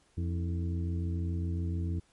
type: harmonic tone with a mistuned harmonic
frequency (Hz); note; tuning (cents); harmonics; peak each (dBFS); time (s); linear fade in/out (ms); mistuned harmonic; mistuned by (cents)
87.1; F2; -4; 1 / 2 / 3 / 4 / 5; -30 / -38 / -44 / -42 / -52; 0.17-2; 10; 4; -110
effects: pink hiss -67 dBFS RMS until 2.12 s + MP3 48 kbps